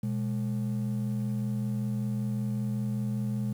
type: ring-modulated tone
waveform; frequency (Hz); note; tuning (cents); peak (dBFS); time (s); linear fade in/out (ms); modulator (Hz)
triangle; 165.1; E3; +3; -22; 0.03-3.53; 5; 42.6
effects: tanh soft clip ceiling -20 dBFS + 9-bit